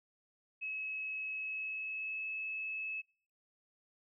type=tone with pitch glide; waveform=sine; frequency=2573 to 2595 Hz; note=E7 to E7; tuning=-43 to -28 cents; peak=-37 dBFS; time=0.61-3.02 s; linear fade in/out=20 ms; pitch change=+15 cents; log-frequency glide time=1.35-2.26 s; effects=noise-tail reverb RT60 0.6 s tail -26 dB re dry